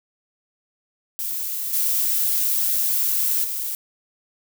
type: noise with level steps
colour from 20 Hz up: violet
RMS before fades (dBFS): -27 / -21 / -27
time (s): 1.19-3.75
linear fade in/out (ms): 0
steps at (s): 1.73 / 3.44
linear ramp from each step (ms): 5
effects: none